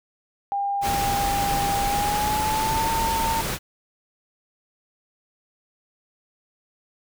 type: tone with pitch glide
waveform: sine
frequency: 801 to 904.3 Hz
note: G5 to A5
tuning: +37 to +47 cents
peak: -22 dBFS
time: 0.52-3.41 s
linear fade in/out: 0 ms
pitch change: +210 cents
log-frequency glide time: 1.84-2.88 s
type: noise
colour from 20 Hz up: pink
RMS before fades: -27 dBFS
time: 0.81-3.59 s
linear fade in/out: 50 ms
effects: none